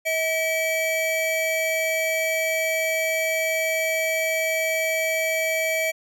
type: tone pair together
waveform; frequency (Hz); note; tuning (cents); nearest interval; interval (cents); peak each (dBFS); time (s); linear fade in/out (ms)
square; 641.8 / 2303; E5 / D7; -46 / -34; octave + minor seventh; 2212; -25 / -25; 0.05-5.92; 20
effects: none